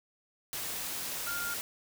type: tone in noise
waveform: sine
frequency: 1406 Hz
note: F6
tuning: 11 cents sharp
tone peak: -35 dBFS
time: 1.27-1.54 s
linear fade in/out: 0 ms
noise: white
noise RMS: -37 dBFS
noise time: 0.53-1.61 s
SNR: -1 dB
effects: none